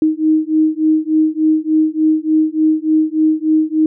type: beating tone pair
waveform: sine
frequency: 311.1 / 314.5 Hz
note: D#4 / D#4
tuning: 0 / +19 cents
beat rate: 3.4 Hz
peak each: -14 dBFS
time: 0.02-3.86 s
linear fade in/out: 2 ms
effects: none